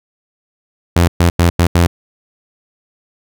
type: tone bursts at uneven times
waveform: sawtooth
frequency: 86 Hz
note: F2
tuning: 26 cents flat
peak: -4 dBFS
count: 5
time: 0.96-1.08 / 1.2-1.3 / 1.39-1.5 / 1.59-1.67 / 1.75-1.87 s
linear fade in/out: 5 ms
effects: none